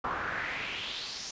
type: noise with band-pass filter sweep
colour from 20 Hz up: brown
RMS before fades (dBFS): -36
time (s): 0.04-1.31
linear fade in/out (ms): 5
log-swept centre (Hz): 1100 to 5900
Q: 3.5
effects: resampled to 16000 Hz